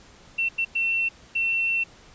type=tone bursts at uneven times; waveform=sine; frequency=2703 Hz; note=E7; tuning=43 cents sharp; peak=-21 dBFS; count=4; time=0.38-0.49 / 0.58-0.65 / 0.75-1.09 / 1.35-1.84 s; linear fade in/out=10 ms; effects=pink hiss -51 dBFS RMS until 2.14 s + resampled to 16000 Hz